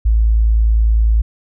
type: tone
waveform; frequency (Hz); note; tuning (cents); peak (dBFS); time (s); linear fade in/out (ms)
sine; 55; A1; 0; -9; 0.05-1.22; 10
effects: none